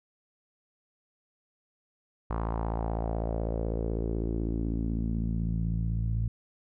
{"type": "tone with low-pass filter sweep", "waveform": "sawtooth", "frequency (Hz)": 56, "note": "A1", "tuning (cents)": 31, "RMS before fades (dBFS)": -30, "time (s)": [2.3, 6.28], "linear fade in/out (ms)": 5, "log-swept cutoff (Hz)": [1100, 120], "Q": 2.9, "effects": []}